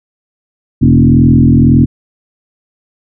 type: tone with frequency modulation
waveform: sine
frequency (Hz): 185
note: F#3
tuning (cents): 0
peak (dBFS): -3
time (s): 0.81-1.86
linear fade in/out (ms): 20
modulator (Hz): 41.8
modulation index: 2.5
effects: none